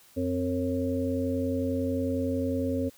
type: harmonic tone with a mistuned harmonic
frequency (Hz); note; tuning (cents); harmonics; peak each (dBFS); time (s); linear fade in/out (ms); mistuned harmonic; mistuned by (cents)
91.1; F#2; -26; 1 / 3 / 5 / 6; -33 / -28 / -34 / -33; 0.16-2.9; 20; 3; -69
effects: white hiss -57 dBFS RMS until 2.97 s